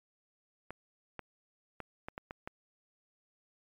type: clicks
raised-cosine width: 0.5 ms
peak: -25 dBFS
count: 7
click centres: 0.706 / 1.193 / 1.803 / 2.085 / 2.179 / 2.309 / 2.475 s
effects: MP3 96 kbps